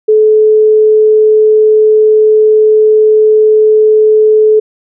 sine tone, 431.1 Hz, A4, 35 cents flat, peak -3 dBFS, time 0.08-4.6 s, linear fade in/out 10 ms, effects none

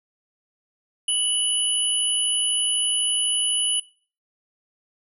sine tone pair together, 2960 / 9956 Hz, F#7 / D#9, 0 / 0 cents, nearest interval octave + major sixth, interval 2100 cents, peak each -22 dBFS, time 1.08-3.8 s, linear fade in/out 5 ms, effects noise-tail reverb RT60 0.4 s tail -20 dB re dry

